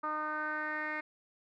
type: tone with low-pass filter sweep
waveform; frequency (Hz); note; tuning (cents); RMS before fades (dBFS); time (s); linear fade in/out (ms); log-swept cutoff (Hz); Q
10% pulse; 305.7; D#4; -30; -36; 0.03-1.01; 10; 1200 to 2100; 4.7
effects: none